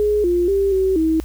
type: tone with pitch steps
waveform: sine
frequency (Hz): 418.5 / 350.8 / 394 / 380.4 / 320.1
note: G#4 / F4 / G4 / F#4 / D#4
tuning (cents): +13 / +8 / +9 / +48 / +49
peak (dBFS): -14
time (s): 0-1.2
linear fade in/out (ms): 0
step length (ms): 240
effects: added 60 Hz sine -29 dBFS peak until 1.24 s + white hiss -47 dBFS RMS until 1.24 s